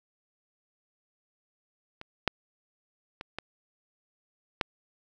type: clicks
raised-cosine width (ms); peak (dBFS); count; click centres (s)
0.3; -25 / -7 / -22 / -18 / -9; 5; 2.014 / 2.277 / 3.211 / 3.386 / 4.612
effects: none